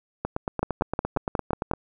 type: two click trains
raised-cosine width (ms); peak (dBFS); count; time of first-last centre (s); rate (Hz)
1; -12 / -9; 14 / 7; 0.25-1.736 / 0.63-1.713; 8.75 / 5.54
effects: none